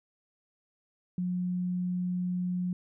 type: tone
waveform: sine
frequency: 180 Hz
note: F#3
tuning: 47 cents flat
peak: -28 dBFS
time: 1.18-2.73 s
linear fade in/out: 2 ms
effects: none